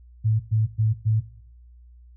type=tone bursts; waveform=sine; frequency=109.6 Hz; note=A2; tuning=6 cents flat; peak=-17 dBFS; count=4; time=0.24-1.21 s; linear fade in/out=20 ms; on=160 ms; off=110 ms; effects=noise-tail reverb RT60 0.8 s tail -20 dB re dry + added 60 Hz sine -46 dBFS peak until 2.16 s